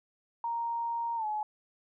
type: tone with pitch glide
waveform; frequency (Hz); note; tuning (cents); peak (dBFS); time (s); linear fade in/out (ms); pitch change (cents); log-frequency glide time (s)
sine; 932.3 to 850; A#5 to G#5; 0 to +40; -30; 0.44-1.43; 2; -160; 1.16-1.26
effects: none